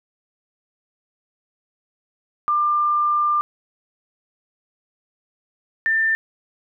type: tone pair in turn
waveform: sine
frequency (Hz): 1194 / 1789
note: D6 / A6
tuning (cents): +28 / +28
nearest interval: perfect fifth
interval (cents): 700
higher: second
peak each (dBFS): -16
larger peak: neither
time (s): 2.48-3.41 / 5.86-6.15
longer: first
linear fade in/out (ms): 0
effects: none